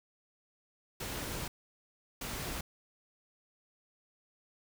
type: noise bursts at uneven times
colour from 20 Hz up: pink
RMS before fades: -39 dBFS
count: 2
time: 1-1.48 / 2.21-2.61 s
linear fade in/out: 5 ms
effects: none

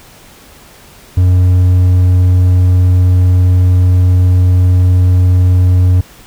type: tone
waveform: triangle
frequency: 90.8 Hz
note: F#2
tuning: 32 cents flat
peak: -3 dBFS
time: 1.17-6.01 s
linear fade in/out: 5 ms
effects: pink hiss -39 dBFS RMS until 6.26 s

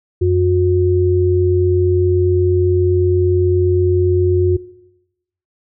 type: tone pair together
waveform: sine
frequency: 90.79 / 361.5 Hz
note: F#2 / F#4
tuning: -32 / -40 cents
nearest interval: 2 octaves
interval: 2392 cents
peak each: -14 dBFS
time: 0.21-4.57 s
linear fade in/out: 10 ms
effects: noise-tail reverb RT60 0.9 s tail -19 dB re dry

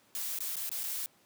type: noise with dropouts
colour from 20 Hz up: blue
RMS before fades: -36 dBFS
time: 0.15-1.06 s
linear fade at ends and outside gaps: 0 ms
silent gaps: 0.388-0.405 / 0.556-0.567 / 0.693-0.715 / 0.833-0.838 s
effects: pink hiss -65 dBFS RMS until 1.25 s + high-pass 150 Hz 12 dB/octave

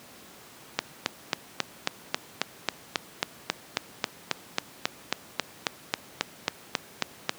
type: click train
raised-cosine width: 0.2 ms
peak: -5 dBFS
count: 25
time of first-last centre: 0.79-7.294 s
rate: 3.69 Hz
effects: pink hiss -49 dBFS RMS until 7.38 s + high-pass 150 Hz 12 dB/octave

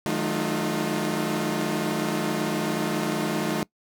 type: tone cluster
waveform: sawtooth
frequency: 156.8 / 184.8 / 215.4 / 306.2 / 351.6 Hz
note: D#3 / F#3 / A3 / D#4 / F4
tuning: +14 / -2 / -37 / -28 / +12 cents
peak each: -28 / -30 / -25 / -26 / -27 dBFS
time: 0.06-3.63 s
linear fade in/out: 0 ms
effects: noise-tail reverb RT60 0.1 s tail -22 dB re dry

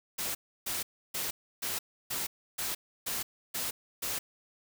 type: noise bursts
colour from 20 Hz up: white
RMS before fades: -34 dBFS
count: 9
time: 0.18-4.19 s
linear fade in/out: 10 ms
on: 170 ms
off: 310 ms
effects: none

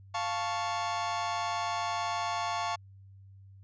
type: chord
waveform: 40% pulse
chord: F augmented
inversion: none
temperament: equal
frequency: 698.5 / 880 / 1108.7 Hz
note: F5 / A5 / C#6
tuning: 0 / 0 / 0 cents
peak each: -34 dBFS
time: 0.14-2.76 s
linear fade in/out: 10 ms
effects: added 97 Hz sine -50 dBFS peak until 3.63 s + resampled to 16000 Hz

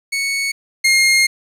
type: tone pair in turn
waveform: sawtooth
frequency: 2217 / 2133 Hz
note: C#7 / C7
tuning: 0 / +33 cents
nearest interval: minor second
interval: 67 cents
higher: first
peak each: -14 / -7 dBFS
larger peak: second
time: 0.12-0.52 / 0.84-1.27 s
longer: second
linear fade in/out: 10 ms
effects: low-pass 11000 Hz 12 dB/octave + 8-bit

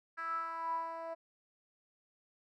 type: tone with band-pass filter sweep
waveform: 10% pulse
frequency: 329.6 Hz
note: E4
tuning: in tune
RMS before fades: -39 dBFS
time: 0.17-1.15 s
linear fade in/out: 20 ms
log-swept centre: 1500 to 720 Hz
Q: 9.4
effects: none

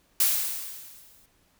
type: noise with exponential decay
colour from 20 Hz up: blue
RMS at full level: -20 dBFS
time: 0.2-1.26 s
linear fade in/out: 5 ms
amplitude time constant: 230 ms
effects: pink hiss -65 dBFS RMS until 1.59 s

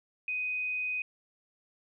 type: tone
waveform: sine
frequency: 2500 Hz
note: D#7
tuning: 8 cents sharp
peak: -30 dBFS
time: 0.28-1.02 s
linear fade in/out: 2 ms
effects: none

